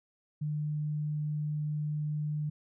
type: tone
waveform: sine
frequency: 150.4 Hz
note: D3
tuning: 42 cents sharp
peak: -30 dBFS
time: 0.41-2.5 s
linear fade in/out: 10 ms
effects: none